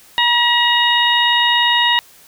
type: harmonic tone with a mistuned harmonic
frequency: 957 Hz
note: A#5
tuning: 45 cents sharp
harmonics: 1 / 2 / 3 / 4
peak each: -17 / -17 / -17 / -17 dBFS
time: 0.18-1.99 s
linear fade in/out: 0 ms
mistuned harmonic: 4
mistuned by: -40 cents
effects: white hiss -46 dBFS RMS until 2.27 s